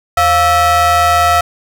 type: ring-modulated tone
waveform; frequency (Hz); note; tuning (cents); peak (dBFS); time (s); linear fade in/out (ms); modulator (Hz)
square; 309.1; D#4; -11; -6; 0.17-1.41; 5; 1010
effects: none